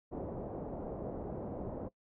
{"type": "low-pass noise", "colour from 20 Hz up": "white", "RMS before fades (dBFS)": -41, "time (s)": [0.11, 1.89], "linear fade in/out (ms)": 20, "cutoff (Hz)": 630, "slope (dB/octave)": 24, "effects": ["noise-tail reverb RT60 0.1 s tail -21 dB re dry"]}